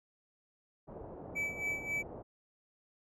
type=low-pass noise; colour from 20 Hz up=white; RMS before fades=-47 dBFS; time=0.87-2.23 s; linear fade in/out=20 ms; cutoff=710 Hz; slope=24 dB/octave
type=tone with tremolo; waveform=triangle; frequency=2301 Hz; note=D7; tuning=36 cents flat; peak=-30 dBFS; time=1.35-2.03 s; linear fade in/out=20 ms; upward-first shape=sine; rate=3.7 Hz; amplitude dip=75%
effects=none